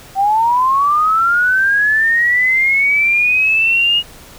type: linear sweep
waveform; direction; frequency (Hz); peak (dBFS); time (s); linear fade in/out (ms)
sine; up; 762 to 2879; -10; 0.15-4.03; 50
effects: pink hiss -39 dBFS RMS until 4.38 s